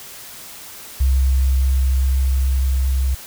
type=tone with level ramp; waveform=sine; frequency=65.9 Hz; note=C2; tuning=13 cents sharp; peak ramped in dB=-12 to -15 dBFS; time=1-3.15 s; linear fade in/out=10 ms; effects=white hiss -37 dBFS RMS until 3.26 s